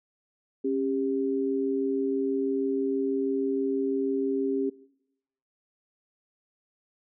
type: tone pair together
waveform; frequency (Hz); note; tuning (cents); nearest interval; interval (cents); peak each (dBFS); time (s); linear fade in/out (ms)
sine; 272.1 / 398.3; C#4 / G4; -32 / +28; perfect fifth; 660; -27; 0.64-4.7; 10
effects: noise-tail reverb RT60 0.8 s tail -21 dB re dry